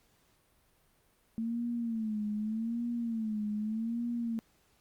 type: tone with vibrato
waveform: sine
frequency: 223.3 Hz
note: A3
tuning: 26 cents sharp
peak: -31 dBFS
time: 1.38-4.39 s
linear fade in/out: 0 ms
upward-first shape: sine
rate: 0.83 Hz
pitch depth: 110 cents each way
effects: pink hiss -69 dBFS RMS until 4.8 s + Opus 48 kbps